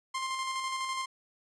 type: tone with tremolo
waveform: sawtooth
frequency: 1053 Hz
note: C6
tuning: 11 cents sharp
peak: -27 dBFS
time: 0.14-1.06 s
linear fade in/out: 10 ms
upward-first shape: square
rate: 12 Hz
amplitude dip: 30%
effects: resampled to 22050 Hz